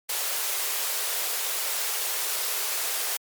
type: high-pass noise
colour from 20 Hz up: white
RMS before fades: -28 dBFS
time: 0.09-3.17 s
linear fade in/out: 5 ms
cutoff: 390 Hz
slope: 48 dB/octave
effects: MP3 96 kbps